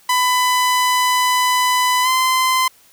sawtooth tone with pitch glide, 1000 to 1032.3 Hz, B5 to C6, +21 to -24 cents, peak -10 dBFS, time 0.09-2.68 s, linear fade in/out 5 ms, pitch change +55 cents, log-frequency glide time 2.03-2.08 s, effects white hiss -51 dBFS RMS until 2.92 s

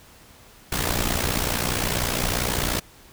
pink noise with amplitude modulation, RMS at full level -21 dBFS, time 0.72-2.8 s, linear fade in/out 5 ms, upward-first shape sine, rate 60.1 Hz, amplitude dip 75%, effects pink hiss -50 dBFS RMS until 3.12 s

